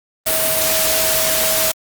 sine tone in noise, 640 Hz, D#5, 49 cents sharp, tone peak -22 dBFS, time 0.26-1.72 s, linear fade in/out 10 ms, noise white, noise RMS -17 dBFS, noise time 0.26-1.72 s, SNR -8 dB, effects Opus 32 kbps

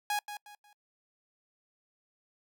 sawtooth tone with echo, 829 Hz, G#5, 3 cents flat, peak -25 dBFS, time 0.1-0.19 s, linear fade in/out 2 ms, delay 180 ms, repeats 3, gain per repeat -10 dB, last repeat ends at 0.73 s, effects noise-tail reverb RT60 0.1 s tail -26 dB re dry

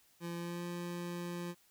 25% pulse tone with pitch glide, 171.2 to 174.29 Hz, F3 to F3, -34 to -3 cents, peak -35 dBFS, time 0.2-1.55 s, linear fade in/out 50 ms, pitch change +31 cents, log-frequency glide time 0.36-0.65 s, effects white hiss -68 dBFS RMS until 1.7 s

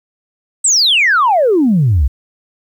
sine exponential sweep, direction down, 8372 to 60.1 Hz, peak -7 dBFS, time 0.64-2.08 s, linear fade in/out 10 ms, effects tanh soft clip ceiling -4 dBFS + 8-bit

